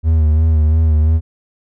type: tone with vibrato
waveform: triangle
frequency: 78.5 Hz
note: D#2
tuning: 16 cents sharp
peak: -7 dBFS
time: 0.03-1.21 s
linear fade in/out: 50 ms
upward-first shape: sine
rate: 2.9 Hz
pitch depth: 47 cents each way
effects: none